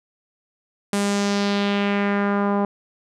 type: tone with low-pass filter sweep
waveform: sawtooth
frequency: 201.8 Hz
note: G#3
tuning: 49 cents flat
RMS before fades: -21 dBFS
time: 0.93-2.65 s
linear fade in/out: 2 ms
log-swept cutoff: 9600 to 920 Hz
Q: 1.9
effects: none